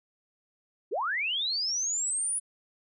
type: linear sweep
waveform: sine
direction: up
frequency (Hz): 311.1 to 9956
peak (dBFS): -27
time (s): 0.91-2.4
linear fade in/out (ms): 20
effects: none